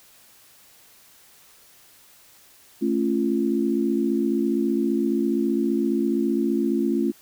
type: chord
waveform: sine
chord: A augmented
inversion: none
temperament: just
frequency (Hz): 220 / 275 / 343.8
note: A3 / C#4 / E#4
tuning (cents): 0 / -14 / -27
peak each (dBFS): -24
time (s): 2.81-7.12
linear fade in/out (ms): 20
effects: white hiss -53 dBFS RMS until 7.21 s